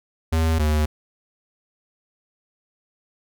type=tone pair in turn; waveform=square; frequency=80.7 / 76.17 Hz; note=E2 / D#2; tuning=-36 / -36 cents; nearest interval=minor second; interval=100 cents; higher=first; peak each=-18 dBFS; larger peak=neither; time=0.32-0.59 / 0.59-0.86 s; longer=neither; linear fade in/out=10 ms; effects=none